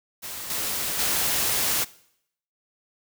white noise with level steps, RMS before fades -35 / -28 / -24 dBFS, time 0.22-1.85 s, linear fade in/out 20 ms, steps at 0.5 / 0.99 s, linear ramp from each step 2 ms, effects noise-tail reverb RT60 0.7 s tail -20 dB re dry

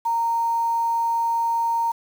sine tone with quantisation, 925 Hz, A#5, 14 cents flat, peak -19 dBFS, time 0.05-1.92 s, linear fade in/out 10 ms, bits 7, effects none

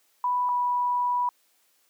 sine tone pair in turn, 987.8 / 980.4 Hz, B5 / B5, 0 / -13 cents, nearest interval unison, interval 13 cents, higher first, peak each -22 dBFS, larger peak neither, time 0.24-0.49 / 0.49-1.29 s, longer second, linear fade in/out 2 ms, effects white hiss -66 dBFS RMS until 1.89 s + high-pass 300 Hz 12 dB/octave

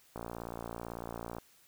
click train, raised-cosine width 1 ms, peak -26 dBFS, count 72, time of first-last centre 0.16-1.384 s, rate 58 Hz, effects white hiss -64 dBFS RMS until 1.67 s

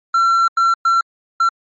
triangle tone bursts at uneven times, 1356 Hz, E6, 49 cents sharp, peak -9 dBFS, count 4, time 0.14-0.48 / 0.57-0.74 / 0.85-1.01 / 1.4-1.49 s, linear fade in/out 5 ms, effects MP3 32 kbps

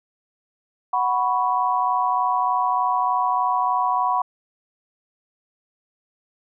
sine chord, F# suspended fourth, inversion none, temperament just, 740 / 986.7 / 1110 Hz, F#5 / B5 / C#6, 0 / -2 / +2 cents, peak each -23 / -21 / -24 dBFS, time 0.93-4.22 s, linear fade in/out 5 ms, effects none

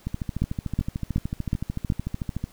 two click trains, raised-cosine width 5 ms, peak -15 / -10 dBFS, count 33 / 5, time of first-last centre 0.07-2.44 / 0.42-1.901 s, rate 13.5 / 2.7 Hz, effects pink hiss -54 dBFS RMS until 2.52 s

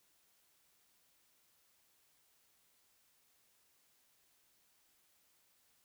silence, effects white hiss -73 dBFS RMS until 5.84 s

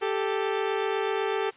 sawtooth tone pair together, 392 / 440 Hz, G4 / A4, 0 / 0 cents, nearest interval major second, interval 200 cents, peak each -24 dBFS, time 0.01-1.51 s, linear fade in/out 20 ms, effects white hiss -53 dBFS RMS until 1.56 s + resampled to 8000 Hz

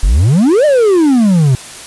triangle exponential two-way sweep, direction up then down, 40.19 to 622 to 123.8 Hz, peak -4 dBFS, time 0.03-1.55 s, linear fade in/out 0 ms, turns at 0.65 s, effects white hiss -30 dBFS RMS until 1.86 s + resampled to 24000 Hz

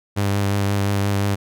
sawtooth tone with vibrato, 100 Hz, G2, 35 cents sharp, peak -14 dBFS, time 0.16-1.36 s, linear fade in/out 20 ms, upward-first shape triangle, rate 5.7 Hz, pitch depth 24 cents each way, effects none

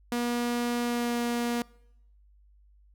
sawtooth tone with pitch glide, 240 to 238.2 Hz, B3 to A#3, -49 to +38 cents, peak -23 dBFS, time 0.12-1.62 s, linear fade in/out 2 ms, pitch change -13 cents, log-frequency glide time 0.82-1.19 s, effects noise-tail reverb RT60 0.8 s tail -24 dB re dry + added 50 Hz sine -56 dBFS peak until 2.94 s

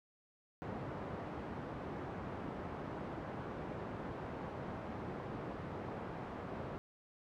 pink band-pass noise, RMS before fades -44 dBFS, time 0.62-6.78 s, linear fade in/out 0 ms, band 100 to 1100 Hz, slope 12 dB/octave, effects none

